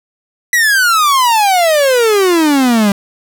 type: exponential sweep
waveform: 45% pulse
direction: down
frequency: 1975.5 to 196 Hz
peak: -8 dBFS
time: 0.53-2.92 s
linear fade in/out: 2 ms
effects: none